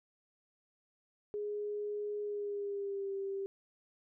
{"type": "tone with pitch glide", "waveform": "sine", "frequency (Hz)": [415.3, 392], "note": ["G#4", "G4"], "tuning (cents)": [0, 0], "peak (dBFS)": -35, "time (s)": [1.34, 3.46], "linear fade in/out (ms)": 0, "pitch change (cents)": -100, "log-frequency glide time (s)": [2.22, 3.13], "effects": []}